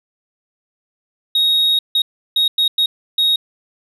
sine tone bursts at uneven times, 3762 Hz, A#7, 15 cents sharp, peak -9 dBFS, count 6, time 1.35-1.79 / 1.95-2.02 / 2.36-2.48 / 2.58-2.68 / 2.78-2.86 / 3.18-3.36 s, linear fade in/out 5 ms, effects tanh soft clip ceiling -11 dBFS

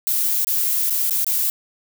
violet noise with dropouts, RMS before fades -20 dBFS, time 0.07-1.5 s, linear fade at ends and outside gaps 0 ms, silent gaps 0.446-0.47 / 0.898-0.906 / 1.097-1.108 / 1.245-1.267 s, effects none

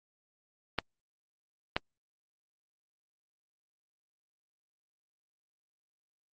clicks, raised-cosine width 0.3 ms, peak -11 dBFS, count 2, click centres 0.787 / 1.765 s, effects Opus 32 kbps

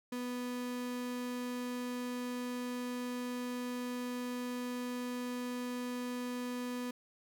35% pulse tone, 246.9 Hz, B3, in tune, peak -35 dBFS, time 0.12-6.91 s, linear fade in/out 5 ms, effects none

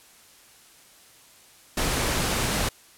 pink noise, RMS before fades -25 dBFS, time 1.77-2.69 s, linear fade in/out 5 ms, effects white hiss -53 dBFS RMS until 2.97 s + low-pass 12000 Hz 12 dB/octave

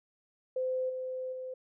sine tone with level steps, 514 Hz, C5, 31 cents flat, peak -29 / -34 / -37 dBFS, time 0.56-1.54 s, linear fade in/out 5 ms, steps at 0.89 / 1.32 s, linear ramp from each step 10 ms, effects none

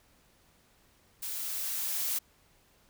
blue noise with level ramp, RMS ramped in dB -37 to -31 dBFS, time 1.22-2.19 s, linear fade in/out 10 ms, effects pink hiss -65 dBFS RMS until 2.89 s

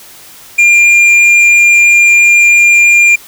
sine tone with hard clipping, 2399 Hz, D7, 36 cents sharp, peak -4 dBFS, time 0.58-3.16 s, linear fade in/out 10 ms, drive 5 dB, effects white hiss -35 dBFS RMS until 3.27 s

